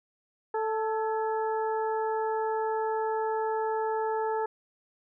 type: harmonic tone with a mistuned harmonic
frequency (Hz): 440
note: A4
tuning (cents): 0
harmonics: 1 / 2 / 3 / 4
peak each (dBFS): -29 / -30 / -40 / -43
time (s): 0.54-4.46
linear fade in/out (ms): 5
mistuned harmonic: 4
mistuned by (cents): -64
effects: none